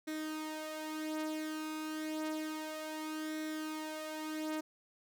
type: tone with flanger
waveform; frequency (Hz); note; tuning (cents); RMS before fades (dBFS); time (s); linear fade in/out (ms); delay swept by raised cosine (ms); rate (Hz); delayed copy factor
sawtooth; 310.9; D#4; -1; -40; 0.07-4.61; 10; 0.52 to 4.02; 0.3; +0.6
effects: none